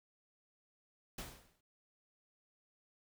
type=noise with exponential decay; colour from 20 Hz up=pink; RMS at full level=-42 dBFS; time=1.18-1.61 s; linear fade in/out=5 ms; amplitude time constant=93 ms; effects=none